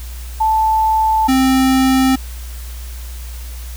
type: tone pair in turn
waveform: sine / square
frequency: 878 / 262.6 Hz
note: A5 / C4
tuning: -4 / +6 cents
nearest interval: octave + major sixth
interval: 2090 cents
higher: first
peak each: -11 dBFS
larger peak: neither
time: 0.4-1.28 / 1.28-2.16 s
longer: neither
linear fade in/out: 10 ms
effects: added 60 Hz sine -26 dBFS peak until 3.76 s + white hiss -38 dBFS RMS until 3.76 s